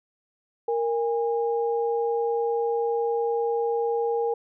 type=tone pair together; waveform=sine; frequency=465.5 / 815.6 Hz; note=A#4 / G#5; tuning=-2 / -32 cents; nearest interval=minor seventh; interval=970 cents; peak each=-23 / -29 dBFS; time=0.68-4.34 s; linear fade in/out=5 ms; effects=none